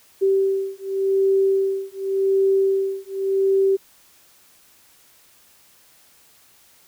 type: beating tone pair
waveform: sine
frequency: 387.7 / 388.58 Hz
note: G4 / G4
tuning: -19 / -15 cents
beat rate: 0.88 Hz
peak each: -20 dBFS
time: 0.21-3.77 s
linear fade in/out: 20 ms
effects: white hiss -54 dBFS RMS until 6.87 s